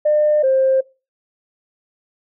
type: tone pair in turn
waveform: sine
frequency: 602 / 529 Hz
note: D5 / C5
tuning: +43 / +19 cents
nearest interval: major second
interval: 224 cents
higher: first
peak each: -11 dBFS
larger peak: neither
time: 0.05-0.43 / 0.43-0.81 s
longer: neither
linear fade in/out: 10 ms
effects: noise-tail reverb RT60 0.3 s tail -23 dB re dry + tanh soft clip ceiling -7 dBFS